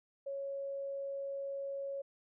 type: tone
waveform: sine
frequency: 553 Hz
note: C#5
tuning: 4 cents flat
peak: -37 dBFS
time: 0.26-2.02 s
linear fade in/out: 10 ms
effects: none